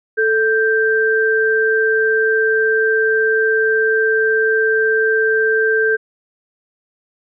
sine tone pair together, 440 / 1570.9 Hz, A4 / G6, 0 / +3 cents, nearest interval octave + minor seventh, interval 2203 cents, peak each -15 dBFS, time 0.17-5.97 s, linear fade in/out 20 ms, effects none

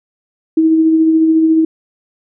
sine tone with tremolo, 320.5 Hz, E4, 49 cents flat, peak -6 dBFS, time 0.57-1.65 s, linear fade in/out 5 ms, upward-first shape sine, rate 14 Hz, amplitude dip 30%, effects none

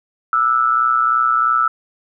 sine tone with amplitude modulation, 1318.5 Hz, E6, in tune, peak -9 dBFS, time 0.33-1.68 s, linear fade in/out 2 ms, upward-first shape sine, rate 123 Hz, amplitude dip 75%, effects none

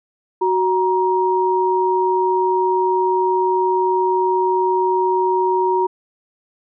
sine tone pair together, 371.6 / 942.9 Hz, F#4 / A#5, +7 / +20 cents, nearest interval octave + major third, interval 1613 cents, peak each -17 dBFS, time 0.41-5.87 s, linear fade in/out 10 ms, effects none

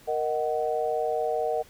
sine chord, D# minor, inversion second, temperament just, 466.7 / 622.3 / 746.7 Hz, A#4 / D#5 / F#5, +2 / 0 / +16 cents, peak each -28 / -29 / -29 dBFS, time 0.07-1.63 s, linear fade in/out 20 ms, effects pink hiss -54 dBFS RMS until 1.69 s

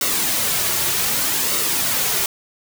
white noise with flanger, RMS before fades -20 dBFS, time 0.01-2.26 s, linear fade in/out 2 ms, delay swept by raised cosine 1.2 to 4 ms, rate 0.65 Hz, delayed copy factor -0.5, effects none

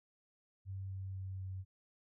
sine tone with pitch steps, 96.2 / 95.59 / 94.99 / 94.38 Hz, G2 / G2 / F#2 / F#2, -32 / -43 / +46 / +35 cents, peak -40 dBFS, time 0.65-1.65 s, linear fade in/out 50 ms, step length 250 ms, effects none

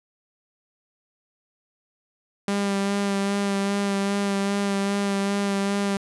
sawtooth tone with vibrato, 199.3 Hz, G3, 29 cents sharp, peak -18 dBFS, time 2.48-5.97 s, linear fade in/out 2 ms, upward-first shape sine, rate 2.5 Hz, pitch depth 18 cents each way, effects resampled to 24000 Hz

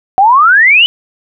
sine exponential sweep, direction up, 740 to 3051 Hz, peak -3 dBFS, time 0.18-0.86 s, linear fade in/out 0 ms, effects none

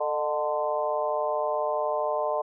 harmonic tone with a mistuned harmonic, 147.8 Hz, D3, 11 cents sharp, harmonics 3 / 4 / 5 / 6 / 7, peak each -33 / -27 / -33 / -33 / -32 dBFS, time 0-2.42 s, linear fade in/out 10 ms, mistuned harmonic 4, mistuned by +45 cents, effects none

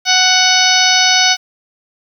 harmonic tone, 742 Hz, F#5, 5 cents sharp, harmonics 1 / 2 / 3 / 4 / 5 / 6 / 7 / 8, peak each -17 / -17 / -17 / -17 / -17 / -17 / -17 / -17 dBFS, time 0.05-1.37 s, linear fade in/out 50 ms, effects 7-bit

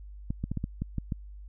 clicks, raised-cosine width 5 ms, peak -18 dBFS, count 8, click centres 0.305 / 0.44 / 0.516 / 0.573 / 0.641 / 0.82 / 0.983 / 1.122 s, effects added 50 Hz sine -42 dBFS peak until 1.48 s

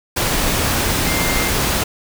sine tone in noise, 2100 Hz, C7, 6 cents sharp, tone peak -24 dBFS, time 1.06-1.49 s, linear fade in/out 10 ms, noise pink, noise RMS -18 dBFS, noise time 0.16-1.84 s, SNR -9 dB, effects none

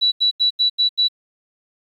sine tone bursts, 3937 Hz, B7, 6 cents flat, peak -13 dBFS, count 6, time 0.01-1.085 s, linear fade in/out 20 ms, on 110 ms, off 83 ms, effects 9-bit

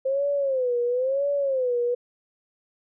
sine tone with vibrato, 523.3 Hz, C5, in tune, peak -21 dBFS, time 0.05-1.95 s, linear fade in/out 10 ms, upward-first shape sine, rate 0.99 Hz, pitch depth 150 cents each way, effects none

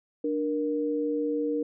sine tone pair together, 296.1 / 470 Hz, D4 / A#4, +14 / +14 cents, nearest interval minor sixth, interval 800 cents, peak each -28 dBFS, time 0.24-1.63 s, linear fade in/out 5 ms, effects none

